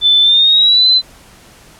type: tone with pitch glide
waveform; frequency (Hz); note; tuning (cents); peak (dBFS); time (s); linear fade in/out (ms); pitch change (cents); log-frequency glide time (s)
sine; 3520 to 4043; A7 to B7; 0 to +40; -6; 0.01-1.02; 50; +240; 0.22-0.87
effects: pink hiss -42 dBFS RMS until 1.79 s + low-pass 12000 Hz 12 dB/octave